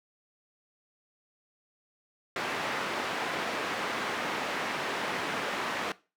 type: band-pass noise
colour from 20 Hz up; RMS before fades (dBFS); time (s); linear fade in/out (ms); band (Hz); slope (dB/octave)
white; -33; 2.36-5.92; 2; 210 to 1900; 12
effects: noise-tail reverb RT60 0.3 s tail -19 dB re dry